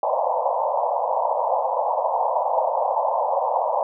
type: band-pass noise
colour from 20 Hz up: white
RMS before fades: -22 dBFS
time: 0.03-3.83 s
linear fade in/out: 2 ms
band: 510 to 1000 Hz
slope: 96 dB/octave
effects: none